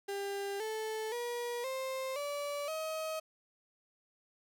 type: tone with pitch steps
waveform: 35% pulse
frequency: 398.7 / 437.3 / 479.6 / 526.1 / 577 / 632.9 Hz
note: G4 / A4 / A#4 / C5 / D5 / D#5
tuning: +29 / -11 / +49 / +9 / -31 / +29 cents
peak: -34 dBFS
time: 0.08-3.2 s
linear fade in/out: 10 ms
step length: 520 ms
effects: 12-bit